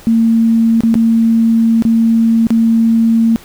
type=tone with dropouts; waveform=sine; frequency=227.4 Hz; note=A#3; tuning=43 cents flat; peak=-7 dBFS; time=0.07-3.36 s; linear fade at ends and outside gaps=0 ms; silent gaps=0.806-0.835 / 0.942-0.954 / 1.823-1.851 / 2.469-2.505 s; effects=pink hiss -39 dBFS RMS until 3.44 s